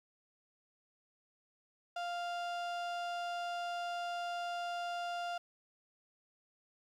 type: tone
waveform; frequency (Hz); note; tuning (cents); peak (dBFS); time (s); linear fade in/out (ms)
35% pulse; 698; F5; -1; -35; 1.96-5.38; 5
effects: low-pass 5000 Hz 12 dB/octave + 11-bit